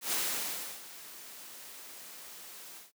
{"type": "noise with ADSR envelope", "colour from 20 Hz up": "white", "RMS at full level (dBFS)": -31, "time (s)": [0.01, 2.92], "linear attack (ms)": 110, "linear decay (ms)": 680, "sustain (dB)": -17, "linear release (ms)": 150, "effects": ["noise-tail reverb RT60 0.1 s tail -25 dB re dry", "high-pass 200 Hz 12 dB/octave"]}